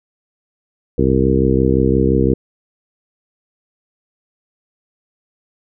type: harmonic tone with a mistuned harmonic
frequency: 65.8 Hz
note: C2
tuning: 10 cents sharp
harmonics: 1 / 2 / 3 / 4 / 5 / 6 / 7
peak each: -19 / -19 / -19 / -19 / -19 / -19 / -19 dBFS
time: 0.98-2.34 s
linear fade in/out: 5 ms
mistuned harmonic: 1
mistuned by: +36 cents
effects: none